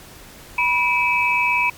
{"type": "tone cluster", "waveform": "sine", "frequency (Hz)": [976, 2321, 2569], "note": ["B5", "D7", "E7"], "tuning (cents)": [-21, -21, -45], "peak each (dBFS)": -20, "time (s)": [0.58, 1.7], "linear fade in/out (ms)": 5, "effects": ["pink hiss -42 dBFS RMS until 1.77 s", "MP3 96 kbps"]}